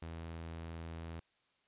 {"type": "tone", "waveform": "sawtooth", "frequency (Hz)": 82.41, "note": "E2", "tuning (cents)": 0, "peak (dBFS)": -39, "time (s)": [0.02, 1.2], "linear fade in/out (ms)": 5, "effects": ["white hiss -75 dBFS RMS until 1.67 s", "resampled to 8000 Hz"]}